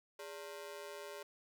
sawtooth ring-modulated tone, 493.9 Hz, B4, in tune, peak -39 dBFS, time 0.19-1.23 s, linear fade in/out 5 ms, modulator 83 Hz, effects none

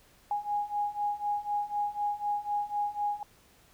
sine beating tone pair, 823 / 827 Hz, G#5 / G#5, -16 / -8 cents, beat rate 4 Hz, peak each -33 / -31 dBFS, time 0.31-3.23 s, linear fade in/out 2 ms, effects pink hiss -61 dBFS RMS until 3.73 s

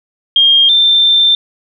sine tone pair in turn, 3221 / 3572 Hz, G7 / A7, +46 / +25 cents, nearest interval major second, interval 179 cents, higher second, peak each -5 / -6 dBFS, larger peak first, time 0.36-0.69 / 0.69-1.35 s, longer second, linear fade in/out 2 ms, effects none

